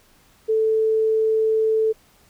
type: tone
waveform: sine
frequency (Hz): 440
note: A4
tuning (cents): 0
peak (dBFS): -16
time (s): 0.48-1.93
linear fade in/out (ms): 20
effects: pink hiss -56 dBFS RMS until 2.29 s